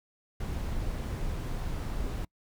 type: noise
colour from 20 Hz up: brown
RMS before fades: -33 dBFS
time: 0.4-2.25 s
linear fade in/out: 5 ms
effects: noise-tail reverb RT60 0.1 s tail -26 dB re dry